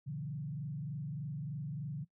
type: tone with frequency modulation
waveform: sine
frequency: 146.3 Hz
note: D3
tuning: 6 cents flat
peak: -37 dBFS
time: 0.06-2.05 s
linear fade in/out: 20 ms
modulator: 23.3 Hz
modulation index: 0.9
effects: noise-tail reverb RT60 0.1 s tail -20 dB re dry